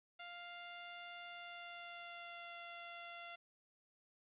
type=tone with pitch glide; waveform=10% pulse; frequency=698.5 to 688.9 Hz; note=F5 to F5; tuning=0 to -24 cents; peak=-40 dBFS; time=0.19-3.36 s; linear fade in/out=10 ms; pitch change=-24 cents; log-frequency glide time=1.26-2.56 s; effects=resampled to 8000 Hz + 12-bit